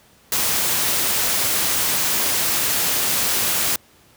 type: noise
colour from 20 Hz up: white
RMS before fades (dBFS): -20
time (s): 0.32-3.76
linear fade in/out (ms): 2
effects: pink hiss -53 dBFS RMS until 4.16 s + high-pass 60 Hz 12 dB/octave